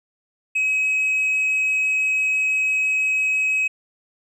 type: tone with tanh clipping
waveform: triangle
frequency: 2549 Hz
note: D#7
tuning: 41 cents sharp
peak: -18 dBFS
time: 0.55-3.68 s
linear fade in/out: 10 ms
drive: 6 dB
effects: none